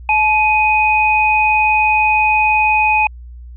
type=tone pair together; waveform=sine; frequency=861 / 2497 Hz; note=A5 / D#7; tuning=-38 / +6 cents; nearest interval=octave + tritone; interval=1844 cents; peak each=-13 dBFS; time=0.09-3.07 s; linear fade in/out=2 ms; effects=added 60 Hz sine -31 dBFS peak until 3.56 s